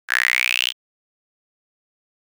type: tone with high-pass filter sweep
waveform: sawtooth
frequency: 61.74 Hz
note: B1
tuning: in tune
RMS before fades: -20 dBFS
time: 0.08-0.73 s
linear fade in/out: 50 ms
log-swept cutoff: 1600 to 3200 Hz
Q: 7.9
effects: none